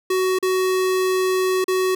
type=tone with dropouts; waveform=square; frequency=373.2 Hz; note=F#4; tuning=15 cents sharp; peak=-18 dBFS; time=0.1-1.95 s; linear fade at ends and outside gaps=5 ms; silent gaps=0.388-0.426 / 1.643-1.68 s; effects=none